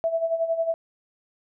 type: tone with tremolo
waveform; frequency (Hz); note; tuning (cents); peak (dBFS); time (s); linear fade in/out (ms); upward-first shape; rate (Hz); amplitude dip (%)
sine; 659.3; E5; 0; -19; 0.04-0.74; 0; sine; 11; 70
effects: none